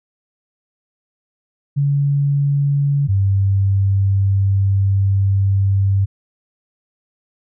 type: tone pair in turn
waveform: sine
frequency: 141.7 / 97.97 Hz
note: C#3 / G2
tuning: +38 / -1 cents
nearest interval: tritone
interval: 639 cents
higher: first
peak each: -13 / -12 dBFS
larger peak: second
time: 1.76-3.08 / 3.08-6.06 s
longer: second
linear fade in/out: 20 ms
effects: none